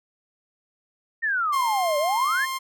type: exponential two-way sweep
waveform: sine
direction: down then up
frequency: 1864.7 to 570 to 1864.7 Hz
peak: -21 dBFS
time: 1.22-2.46 s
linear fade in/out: 20 ms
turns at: 1.98 s
type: tone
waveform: sawtooth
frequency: 1057 Hz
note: C6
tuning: 17 cents sharp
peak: -23 dBFS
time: 1.52-2.59 s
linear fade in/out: 20 ms
effects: none